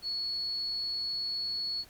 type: tone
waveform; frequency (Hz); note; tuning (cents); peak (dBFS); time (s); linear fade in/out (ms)
sine; 4384; C#8; -20; -31; 0.02-1.85; 50
effects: pink hiss -57 dBFS RMS until 1.89 s